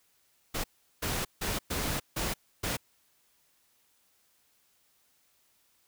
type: noise bursts at uneven times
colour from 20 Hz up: pink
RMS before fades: -32 dBFS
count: 6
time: 0.54-0.64 / 1.02-1.25 / 1.41-1.59 / 1.7-2 / 2.16-2.34 / 2.63-2.77 s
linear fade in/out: 10 ms
effects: white hiss -69 dBFS RMS until 5.87 s